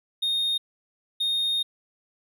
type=tone bursts at uneven times; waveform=triangle; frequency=3695 Hz; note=A#7; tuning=16 cents flat; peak=-21 dBFS; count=2; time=0.22-0.58 / 1.2-1.63 s; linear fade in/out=10 ms; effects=none